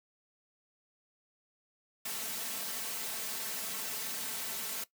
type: noise with comb filter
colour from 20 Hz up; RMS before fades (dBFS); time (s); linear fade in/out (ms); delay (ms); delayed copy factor
white; -38; 2.05-4.84; 5; 4.5; +0.8
effects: noise-tail reverb RT60 0.1 s tail -17 dB re dry + high-pass 100 Hz 12 dB/octave